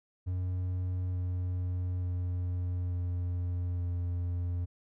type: tone with pitch steps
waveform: triangle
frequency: 91 / 90.21 / 89.44 / 88.67 / 87.9 Hz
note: F#2 / F#2 / F2 / F2 / F2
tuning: -28 / -43 / +42 / +27 / +12 cents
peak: -28 dBFS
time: 0.26-4.66 s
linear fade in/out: 20 ms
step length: 880 ms
effects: none